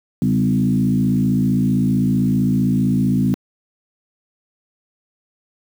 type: tone with frequency modulation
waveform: sine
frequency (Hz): 193.8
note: G3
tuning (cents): -20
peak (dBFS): -13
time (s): 0.22-3.34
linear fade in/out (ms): 0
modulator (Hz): 55.5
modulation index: 1.4
effects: high-pass 100 Hz 12 dB/octave + 7-bit